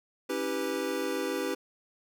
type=chord; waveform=square; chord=C# half-diminished seventh; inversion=none; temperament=equal with one note detuned; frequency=277.2 / 323.8 / 392 / 493.9 Hz; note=C#4 / E4 / G4 / B4; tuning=0 / -31 / 0 / 0 cents; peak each=-37 / -37 / -35 / -35 dBFS; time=0.29-1.55 s; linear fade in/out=10 ms; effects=none